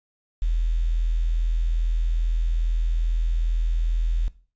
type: tone with quantisation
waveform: sine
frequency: 41.2 Hz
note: E1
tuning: in tune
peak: -19 dBFS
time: 0.42-4.28 s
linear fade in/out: 0 ms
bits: 8
effects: noise-tail reverb RT60 0.4 s tail -18 dB re dry + resampled to 16000 Hz